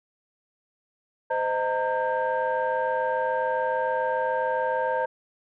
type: tone cluster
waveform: sine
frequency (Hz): 515 / 622 / 916 / 1587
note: C5 / D#5 / A#5 / G6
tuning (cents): -28 / -1 / -31 / +21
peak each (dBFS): -26 / -30 / -26 / -32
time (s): 1.3-5.06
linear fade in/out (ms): 10
effects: tanh soft clip ceiling -15 dBFS